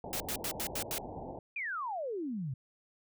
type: low-pass noise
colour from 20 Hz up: white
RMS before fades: -43 dBFS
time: 0.04-1.39 s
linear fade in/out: 2 ms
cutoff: 900 Hz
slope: 96 dB/octave
type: noise bursts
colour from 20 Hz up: white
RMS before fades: -36 dBFS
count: 6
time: 0.13-0.981 s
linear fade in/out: 0 ms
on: 71 ms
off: 85 ms
type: exponential sweep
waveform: sine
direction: down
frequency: 2500 to 121.9 Hz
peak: -34 dBFS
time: 1.56-2.54 s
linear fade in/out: 5 ms
effects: none